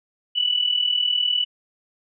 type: tone with amplitude modulation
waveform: sine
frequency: 2960 Hz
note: F#7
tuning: in tune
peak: -15 dBFS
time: 0.35-1.45 s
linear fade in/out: 20 ms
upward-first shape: sine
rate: 39.9 Hz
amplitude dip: 75%
effects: none